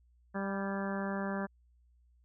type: harmonic tone with a mistuned harmonic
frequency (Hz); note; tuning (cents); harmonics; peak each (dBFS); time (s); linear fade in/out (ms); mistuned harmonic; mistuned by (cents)
196.8; G3; +7; 1 / 2 / 3 / 4 / 5 / 6 / 7 / 8 / 9; -35 / -42 / -41 / -45 / -45 / -46 / -48 / -45 / -47; 0.34-1.47; 20; 9; -50
effects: added 60 Hz sine -63 dBFS peak until 2.24 s